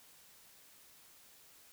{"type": "silence", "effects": ["white hiss -61 dBFS RMS until 1.72 s"]}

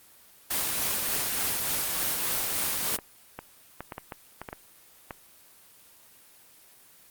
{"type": "noise with tremolo", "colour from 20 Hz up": "white", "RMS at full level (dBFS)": -27, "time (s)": [0.5, 2.97], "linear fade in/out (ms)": 10, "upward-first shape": "triangle", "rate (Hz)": 3.4, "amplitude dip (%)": 25}
{"type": "clicks", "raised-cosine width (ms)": 0.5, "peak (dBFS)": -20, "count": 11, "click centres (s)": [2.942, 2.988, 3.39, 3.806, 3.922, 3.981, 4.122, 4.416, 4.488, 4.529, 5.108]}
{"effects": ["white hiss -55 dBFS RMS until 7.1 s", "Opus 24 kbps"]}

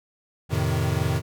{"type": "chord", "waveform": "square", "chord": "F dominant seventh", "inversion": "none", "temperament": "equal", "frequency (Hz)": [87.31, 110, 130.81, 155.56], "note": ["F2", "A2", "C3", "Eb3"], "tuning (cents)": [0, 0, 0, 0], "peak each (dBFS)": -28, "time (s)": [0.49, 1.22], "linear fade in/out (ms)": 50, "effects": []}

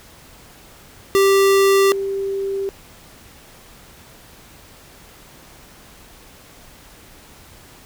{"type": "tone pair in turn", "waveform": ["square", "sine"], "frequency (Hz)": [392, 392], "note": ["G4", "G4"], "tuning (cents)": [0, 0], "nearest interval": "unison", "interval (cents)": 0, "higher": "neither", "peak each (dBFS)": [-12, -20], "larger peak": "first", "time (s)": [[1.15, 1.92], [1.92, 2.69]], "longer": "neither", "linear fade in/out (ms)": 0, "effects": ["pink hiss -45 dBFS RMS until 7.85 s"]}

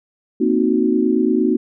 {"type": "chord", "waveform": "sine", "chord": "C half-diminished seventh", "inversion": "third", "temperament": "equal", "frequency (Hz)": [233.1, 261.6, 311.1, 370], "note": ["Bb3", "C4", "Eb4", "Gb4"], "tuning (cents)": [0, 0, 0, 0], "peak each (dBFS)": -19, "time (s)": [0.4, 1.57], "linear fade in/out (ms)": 10, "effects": []}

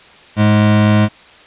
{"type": "tone pair together", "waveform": "square", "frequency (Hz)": [105.97, 210], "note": ["G#2", "G#3"], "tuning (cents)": [35, 19], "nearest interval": "octave", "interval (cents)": 1184, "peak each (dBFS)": -12, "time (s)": [0.36, 1.09], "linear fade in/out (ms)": 50, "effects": ["white hiss -42 dBFS RMS until 1.46 s", "resampled to 8000 Hz"]}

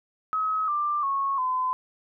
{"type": "tone with pitch steps", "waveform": "sine", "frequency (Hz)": [1277, 1184.6, 1098.9, 1019.4], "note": ["D#6", "D6", "C#6", "C6"], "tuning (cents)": [45, 15, -15, -45], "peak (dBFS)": -23, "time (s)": [0.33, 1.73], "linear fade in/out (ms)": 0, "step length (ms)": 350, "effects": []}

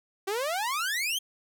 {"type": "exponential sweep", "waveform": "sawtooth", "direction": "up", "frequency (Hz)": [375, 3266], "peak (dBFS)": -24, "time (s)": [0.27, 1.19], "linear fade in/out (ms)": 10, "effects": []}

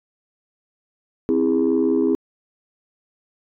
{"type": "chord", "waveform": "sine", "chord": "C augmented", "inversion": "none", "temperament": "just", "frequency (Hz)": [261.6, 327, 408.8], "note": ["C4", "E4", "G#4"], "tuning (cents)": [0, -14, -27], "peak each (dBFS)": -19, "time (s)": [1.29, 2.15], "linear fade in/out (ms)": 0, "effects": ["tanh soft clip ceiling -10 dBFS"]}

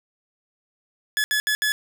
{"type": "tone bursts at uneven times", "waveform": "sawtooth", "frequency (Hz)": 1709, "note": "G#6", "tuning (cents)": 49, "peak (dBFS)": -16, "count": 4, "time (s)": [[1.17, 1.24], [1.31, 1.4], [1.47, 1.55], [1.62, 1.72]], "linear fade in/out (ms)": 0, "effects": []}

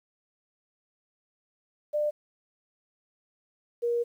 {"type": "tone pair in turn", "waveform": "sine", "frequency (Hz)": [597, 473.8], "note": ["D5", "A#4"], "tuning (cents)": [28, 28], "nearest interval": "major third", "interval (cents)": 400, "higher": "first", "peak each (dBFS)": -24, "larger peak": "neither", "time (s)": [[1.93, 2.11], [3.82, 4.04]], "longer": "second", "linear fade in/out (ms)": 20, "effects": ["10-bit"]}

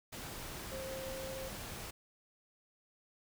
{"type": "tone in noise", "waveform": "sine", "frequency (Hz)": 530, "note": "C5", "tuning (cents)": 22, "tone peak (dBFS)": -42, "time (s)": [0.71, 1.49], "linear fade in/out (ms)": 10, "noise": "pink", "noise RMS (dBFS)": -45, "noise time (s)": [0.12, 1.91], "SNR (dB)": 0, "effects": []}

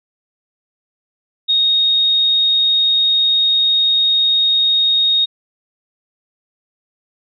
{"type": "tone", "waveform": "sine", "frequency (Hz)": 3729, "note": "A#7", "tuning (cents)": 0, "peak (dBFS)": -11, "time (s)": [1.48, 5.26], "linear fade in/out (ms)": 20, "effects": []}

